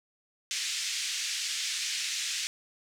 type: band-pass noise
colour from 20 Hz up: white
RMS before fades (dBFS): -33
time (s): 0.51-2.47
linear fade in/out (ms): 0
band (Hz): 2000 to 7000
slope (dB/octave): 24
effects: none